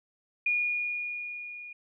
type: tone with level ramp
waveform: sine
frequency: 2439 Hz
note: D#7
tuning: 35 cents flat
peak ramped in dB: -23 to -41 dBFS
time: 0.46-1.73 s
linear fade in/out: 5 ms
effects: none